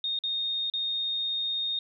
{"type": "tone with dropouts", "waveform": "sine", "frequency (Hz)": 3692, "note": "A#7", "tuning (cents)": -17, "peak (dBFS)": -27, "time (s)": [0.04, 1.79], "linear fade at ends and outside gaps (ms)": 2, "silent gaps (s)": [[0.189, 0.237], [0.7, 0.737]], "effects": []}